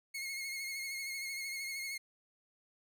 sawtooth tone with vibrato, 2165 Hz, C#7, 41 cents flat, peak -35 dBFS, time 0.14-1.98 s, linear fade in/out 10 ms, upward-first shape sine, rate 13 Hz, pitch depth 38 cents each way, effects none

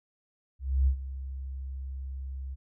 sine tone with ADSR envelope, 66.6 Hz, C2, 31 cents sharp, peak -19 dBFS, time 0.59-2.56 s, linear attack 280 ms, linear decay 87 ms, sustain -15 dB, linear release 28 ms, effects none

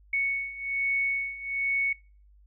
sine beating tone pair, 2217 / 2218.2 Hz, C#7 / C#7, 0 / +1 cents, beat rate 1.2 Hz, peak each -31 / -28 dBFS, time 0.13-1.93 s, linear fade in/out 5 ms, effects noise-tail reverb RT60 0.4 s tail -25 dB re dry + added 50 Hz sine -54 dBFS peak until 2.46 s

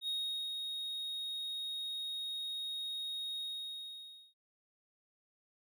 triangle tone with ADSR envelope, 3743 Hz, A#7, 6 cents sharp, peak -32 dBFS, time 0.01-4.34 s, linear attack 69 ms, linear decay 420 ms, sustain -4 dB, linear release 940 ms, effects none

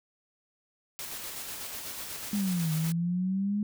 white noise with tremolo, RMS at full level -38 dBFS, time 0.99-2.92 s, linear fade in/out 0 ms, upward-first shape square, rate 8.1 Hz, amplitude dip 25%
sine exponential two-way sweep, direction down then up, 210.2 to 155.4 to 210.2 Hz, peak -26 dBFS, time 2.33-3.63 s, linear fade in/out 2 ms, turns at 2.72 s
effects none

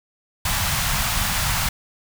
pink band-stop noise, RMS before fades -22 dBFS, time 0.45-1.69 s, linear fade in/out 5 ms, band 180 to 770 Hz, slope 24 dB/octave, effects none

